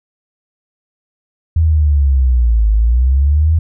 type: linear two-way sweep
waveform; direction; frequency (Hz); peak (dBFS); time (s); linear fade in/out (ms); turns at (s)
sine; down then up; 82.41 to 51.91 to 82.41; -8; 1.56-3.59; 5; 2.71
effects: none